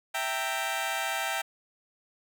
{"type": "chord", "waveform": "15% pulse", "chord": "E diminished", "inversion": "none", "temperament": "equal with one note detuned", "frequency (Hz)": [659.3, 784, 917.4], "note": ["E5", "G5", "Bb5"], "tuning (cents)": [0, 0, -28], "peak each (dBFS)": [-28, -25, -29], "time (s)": [0.14, 1.42], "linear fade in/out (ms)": 10, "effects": []}